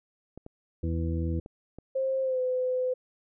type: clicks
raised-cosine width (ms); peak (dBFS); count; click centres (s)
2; -29; 4; 0.376 / 0.464 / 1.461 / 1.786
type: harmonic tone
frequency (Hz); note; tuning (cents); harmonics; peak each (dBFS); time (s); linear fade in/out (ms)
82.41; E2; 0; 1 / 2 / 3 / 4 / 6; -28 / -34 / -38 / -35 / -41; 0.83-1.4; 5
type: tone with pitch glide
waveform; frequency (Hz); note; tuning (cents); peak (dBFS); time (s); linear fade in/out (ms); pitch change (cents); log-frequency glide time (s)
sine; 530 to 507.8; C5 to B4; +22 to +48; -25; 1.95-2.94; 10; -74; 2.22-2.4
effects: none